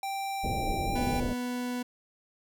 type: tone with pitch glide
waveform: square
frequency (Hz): 784 to 793.1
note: G5 to G5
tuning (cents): 0 to +20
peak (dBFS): -32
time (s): 0.03-1.2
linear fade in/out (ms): 2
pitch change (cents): +20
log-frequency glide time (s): 0.84-0.91
type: low-pass noise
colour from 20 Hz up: pink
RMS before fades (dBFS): -32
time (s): 0.43-1.34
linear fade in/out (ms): 20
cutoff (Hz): 670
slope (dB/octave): 48
type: tone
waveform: 40% pulse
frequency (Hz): 246.9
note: B3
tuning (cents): 0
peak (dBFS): -30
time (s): 0.95-1.83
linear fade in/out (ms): 10
effects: none